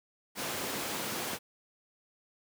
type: high-pass noise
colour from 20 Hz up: pink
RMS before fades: -36 dBFS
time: 0.35-1.39 s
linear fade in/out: 50 ms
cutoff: 210 Hz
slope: 12 dB/octave
effects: none